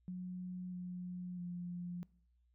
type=tone with pitch steps; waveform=sine; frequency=181.7 / 179.7 / 176 Hz; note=F#3 / F3 / F3; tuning=-31 / +50 / +14 cents; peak=-40 dBFS; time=0.08-2.03 s; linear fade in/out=0 ms; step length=650 ms; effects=noise-tail reverb RT60 0.6 s tail -23 dB re dry + added 60 Hz sine -70 dBFS peak until 2.54 s